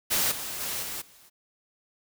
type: noise with level steps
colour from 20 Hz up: white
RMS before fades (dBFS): -25 / -35 / -32 / -35 / -55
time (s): 0.1-1.3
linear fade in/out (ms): 20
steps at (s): 0.31 / 0.6 / 0.82 / 1.01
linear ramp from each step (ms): 10
effects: none